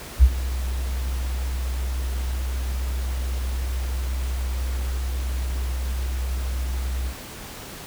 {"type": "tone with ADSR envelope", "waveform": "sine", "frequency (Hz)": 63.6, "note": "C2", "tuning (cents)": -48, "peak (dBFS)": -6, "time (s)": [0.19, 7.15], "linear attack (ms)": 41, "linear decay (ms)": 56, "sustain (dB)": -17, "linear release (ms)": 75, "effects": ["pink hiss -38 dBFS RMS until 7.86 s"]}